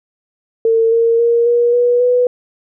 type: tone with pitch steps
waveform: sine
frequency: 452.8 / 460.7 / 468.8 / 477 / 485.3 / 493.8 Hz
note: A4 / A#4 / A#4 / A#4 / B4 / B4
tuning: +50 / -20 / +10 / +40 / -30 / 0 cents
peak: -9 dBFS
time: 0.65-2.27 s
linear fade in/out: 2 ms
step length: 270 ms
effects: none